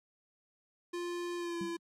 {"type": "tone with pitch glide", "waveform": "square", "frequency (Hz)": [349.2, 338.7], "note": ["F4", "E4"], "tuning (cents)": [0, 47], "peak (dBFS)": -36, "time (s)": [0.93, 1.77], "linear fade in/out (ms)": 10, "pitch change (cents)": -53, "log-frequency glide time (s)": [1.37, 1.6]}
{"type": "tone with exponential decay", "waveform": "sine", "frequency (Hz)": 191.9, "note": "G3", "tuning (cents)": -37, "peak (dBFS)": -34, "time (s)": [1.61, 1.79], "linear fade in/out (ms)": 2, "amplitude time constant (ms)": 38}
{"effects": ["low-pass 9000 Hz 12 dB/octave", "MP3 64 kbps"]}